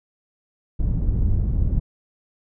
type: low-pass noise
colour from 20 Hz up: pink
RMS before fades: -20 dBFS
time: 0.79-1.8 s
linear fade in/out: 10 ms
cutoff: 120 Hz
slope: 12 dB/octave
effects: none